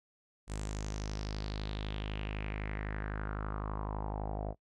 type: tone with low-pass filter sweep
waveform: sawtooth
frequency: 51.91 Hz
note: G#1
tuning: in tune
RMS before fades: -38 dBFS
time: 0.47-4.55 s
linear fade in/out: 50 ms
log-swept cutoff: 8400 to 660 Hz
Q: 4.2
effects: noise-tail reverb RT60 0.1 s tail -22 dB re dry